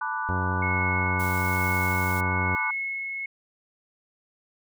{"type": "chord", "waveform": "sine", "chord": "B minor seventh", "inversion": "third", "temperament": "equal", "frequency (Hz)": [880, 987.8, 1174.7, 1480], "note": ["A5", "B5", "D6", "F#6"], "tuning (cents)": [0, 0, 0, 0], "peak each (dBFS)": [-32, -33, -33, -31], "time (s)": [0.01, 2.71], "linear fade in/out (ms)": 5}
{"type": "harmonic tone", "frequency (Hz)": 92.1, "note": "F#2", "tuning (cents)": -7, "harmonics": [1, 2, 3, 4, 5, 6, 7, 8, 9, 10], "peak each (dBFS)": [-27, -33, -37, -39, -41, -43, -44, -45, -46, -47], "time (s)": [0.29, 2.55], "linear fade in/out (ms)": 0}
{"type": "tone with tremolo", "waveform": "sine", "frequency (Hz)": 2182, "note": "C#7", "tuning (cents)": -28, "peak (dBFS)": -26, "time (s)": [0.62, 3.26], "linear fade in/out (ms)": 5, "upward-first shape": "sine", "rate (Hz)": 1.1, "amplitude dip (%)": 35}
{"type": "noise", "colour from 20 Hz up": "blue", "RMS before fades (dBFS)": -39, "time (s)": [1.19, 2.21], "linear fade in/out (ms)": 10}
{"effects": []}